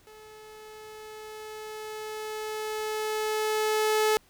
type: tone with level ramp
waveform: sawtooth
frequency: 431.2 Hz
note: A4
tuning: 35 cents flat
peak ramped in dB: -44 to -17 dBFS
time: 0.07-4.17 s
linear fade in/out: 0 ms
effects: pink hiss -61 dBFS RMS until 4.29 s